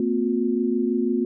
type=tone cluster; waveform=sine; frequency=228.6 / 254.7 / 358 Hz; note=A#3 / C4 / F4; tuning=-34 / -46 / +43 cents; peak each=-24 dBFS; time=0-1.25 s; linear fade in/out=2 ms; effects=none